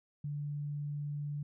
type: tone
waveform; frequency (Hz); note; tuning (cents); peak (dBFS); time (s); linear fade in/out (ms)
sine; 146; D3; -10; -35; 0.24-1.43; 5
effects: none

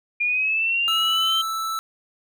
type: linear sweep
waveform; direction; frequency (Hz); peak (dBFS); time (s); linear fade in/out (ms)
sine; up; 2408 to 3136; -19; 0.2-1.42; 10
type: tone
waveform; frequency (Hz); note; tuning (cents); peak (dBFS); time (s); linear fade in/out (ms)
square; 1318.5; E6; 0; -25; 0.88-1.79; 0
effects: none

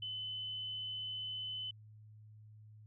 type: tone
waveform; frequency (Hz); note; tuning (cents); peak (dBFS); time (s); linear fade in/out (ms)
sine; 3025; F#7; +38; -39; 0.02-1.71; 5
effects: added 107 Hz sine -54 dBFS peak until 2.86 s

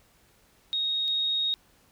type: tone pair in turn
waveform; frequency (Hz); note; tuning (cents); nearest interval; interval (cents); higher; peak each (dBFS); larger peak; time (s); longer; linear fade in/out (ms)
sine; 3746 / 3746; A#7 / A#7; +8 / +8; unison; 0; neither; -25 / -24; second; 0.73-1.08 / 1.08-1.54; second; 0
effects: pink hiss -62 dBFS RMS until 1.91 s

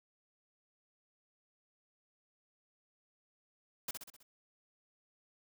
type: noise with echo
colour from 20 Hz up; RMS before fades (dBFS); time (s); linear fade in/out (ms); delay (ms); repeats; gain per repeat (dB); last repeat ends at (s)
white; -38; 3.88-3.91; 5; 64; 5; -5; 4.23
effects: none

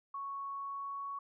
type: tone with pitch glide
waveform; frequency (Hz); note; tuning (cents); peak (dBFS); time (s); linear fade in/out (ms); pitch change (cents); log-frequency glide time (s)
sine; 1108.7 to 1115.8; C#6 to C#6; 0 to +11; -38; 0.14-1.19; 5; +11; 0.49-1.07
effects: none

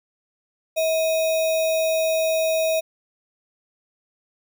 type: tone with sample-and-hold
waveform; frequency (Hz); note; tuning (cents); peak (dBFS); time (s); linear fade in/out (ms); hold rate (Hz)
sine; 642; E5; -46; -18; 0.76-2.81; 20; 3150
effects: none

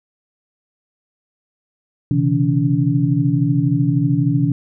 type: tone cluster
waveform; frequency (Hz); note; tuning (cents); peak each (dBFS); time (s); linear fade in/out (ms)
sine; 127.1 / 140 / 163.6 / 285; C3 / C#3 / E3 / C#4; -50 / +18 / -13 / +48; -19; 2.11-4.52; 2
effects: none

